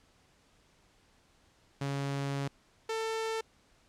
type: tone pair in turn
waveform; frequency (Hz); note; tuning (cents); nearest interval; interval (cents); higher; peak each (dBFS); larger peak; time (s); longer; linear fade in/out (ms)
sawtooth; 139.4 / 446; C#3 / A4; +10 / +23; octave + minor sixth; 2013; second; -28; neither; 1.81-2.48 / 2.89-3.41; first; 5
effects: pink hiss -66 dBFS RMS until 3.88 s + low-pass 8000 Hz 12 dB/octave